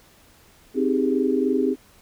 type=chord; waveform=sine; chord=Ab major seventh; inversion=first; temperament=equal; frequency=261.6 / 311.1 / 392 / 415.3 Hz; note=C4 / Eb4 / G4 / Ab4; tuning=0 / 0 / 0 / 0 cents; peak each=-22 / -26 / -24 / -25 dBFS; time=0.74-1.76 s; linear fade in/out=50 ms; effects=pink hiss -54 dBFS RMS until 2.01 s